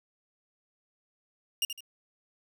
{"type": "tone with echo", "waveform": "sawtooth", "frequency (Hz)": 2829, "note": "F7", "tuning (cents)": 22, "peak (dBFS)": -22, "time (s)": [1.62, 1.65], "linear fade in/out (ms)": 2, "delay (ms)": 78, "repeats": 2, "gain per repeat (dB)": -9, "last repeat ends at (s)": 1.806, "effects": []}